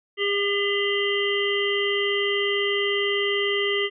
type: harmonic tone with a mistuned harmonic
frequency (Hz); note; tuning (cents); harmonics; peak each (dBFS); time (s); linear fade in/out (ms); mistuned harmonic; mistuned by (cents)
403.2; G4; +49; 1 / 3 / 5 / 7 / 8; -24 / -34 / -26 / -30 / -29; 0.17-3.9; 50; 8; -56
effects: none